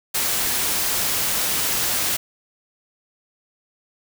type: noise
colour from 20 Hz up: white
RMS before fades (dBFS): -22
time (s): 0.14-2.17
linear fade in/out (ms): 10
effects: none